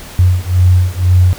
sine beating tone pair, 89.7 / 91.7 Hz, F2 / F#2, +47 / -15 cents, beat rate 2 Hz, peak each -10 dBFS, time 0.19-1.33 s, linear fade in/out 0 ms, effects pink hiss -32 dBFS RMS until 1.38 s

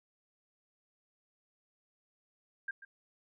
sine tone with echo, 1600 Hz, G6, 35 cents sharp, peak -34 dBFS, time 2.68-2.71 s, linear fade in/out 5 ms, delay 140 ms, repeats 1, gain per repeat -14 dB, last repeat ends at 2.85 s, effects none

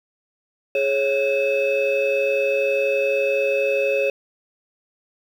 sine tone cluster, 417.9 / 550 / 2589 Hz, G#4 / C#5 / E7, +11 / -14 / -32 cents, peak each -22 / -18 / -23 dBFS, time 0.75-4.1 s, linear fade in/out 2 ms, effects tanh soft clip ceiling -13 dBFS + 8-bit

